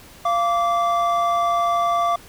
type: tone pair together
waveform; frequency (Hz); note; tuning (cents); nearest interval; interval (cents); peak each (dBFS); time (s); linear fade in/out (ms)
triangle; 691 / 1162.1; F5 / D6; -19 / -19; major sixth; 900; -18; 0.25-2.16; 5
effects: pink hiss -45 dBFS RMS until 2.28 s